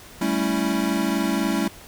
square chord, A dominant seventh, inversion third, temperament equal, 196 / 220 / 277.2 / 329.6 Hz, G3 / A3 / C#4 / E4, 0 / 0 / 0 / 0 cents, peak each -27 dBFS, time 0.21-1.68 s, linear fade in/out 5 ms, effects pink hiss -44 dBFS RMS until 1.87 s

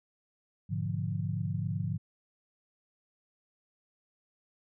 sine chord, G# diminished seventh, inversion none, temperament equal, 103.83 / 123.47 / 146.83 / 174.61 Hz, G#2 / B2 / D3 / F3, 0 / 0 / 0 / 0 cents, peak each -34 / -39 / -35 / -36 dBFS, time 0.69-1.98 s, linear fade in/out 20 ms, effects none

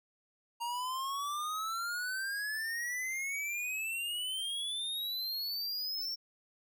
square exponential sweep, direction up, 932.3 to 5510 Hz, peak -35 dBFS, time 0.6-6.16 s, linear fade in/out 20 ms, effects none

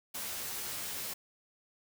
white noise with comb filter, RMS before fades -39 dBFS, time 0.14-1.14 s, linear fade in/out 10 ms, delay 14 ms, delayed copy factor +0.7, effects none

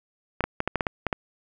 clicks, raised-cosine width 0.5 ms, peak -9 dBFS, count 9, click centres 0.407 / 0.44 / 0.604 / 0.676 / 0.757 / 0.808 / 0.868 / 1.067 / 1.128 s, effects none

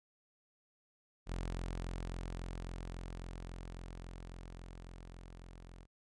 sawtooth tone with level ramp, 43.65 Hz, F1, in tune, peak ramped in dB -33 to -48 dBFS, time 1.26-5.87 s, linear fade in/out 50 ms, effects resampled to 22050 Hz

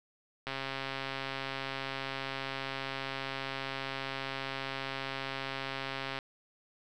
click train, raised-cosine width 0.3 ms, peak -20 dBFS, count 773, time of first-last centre 0.47-6.189 s, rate 135 Hz, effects none

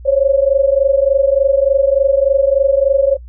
sine tone pair together, 536.6 / 560 Hz, C5 / C#5, +44 / +18 cents, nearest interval minor second, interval 74 cents, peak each -12 dBFS, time 0.05-3.17 s, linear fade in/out 20 ms, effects noise-tail reverb RT60 0.1 s tail -23 dB re dry + added 60 Hz sine -31 dBFS peak until 3.28 s

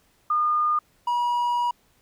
sine / triangle tone pair in turn, 1217 / 963.8 Hz, D#6 / B5, -39 / -43 cents, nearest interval major third, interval 404 cents, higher first, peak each -19 dBFS, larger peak neither, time 0.3-0.79 / 1.07-1.71 s, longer second, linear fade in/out 5 ms, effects pink hiss -63 dBFS RMS until 2.01 s

